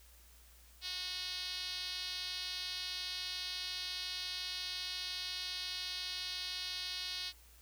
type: tone with band-pass filter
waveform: 5% pulse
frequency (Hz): 365.7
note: F#4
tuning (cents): -20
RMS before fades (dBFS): -41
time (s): 0.81-7.33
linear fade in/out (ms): 50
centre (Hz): 4400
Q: 2.3
effects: added 59 Hz sine -60 dBFS peak until 7.61 s + white hiss -63 dBFS RMS until 7.61 s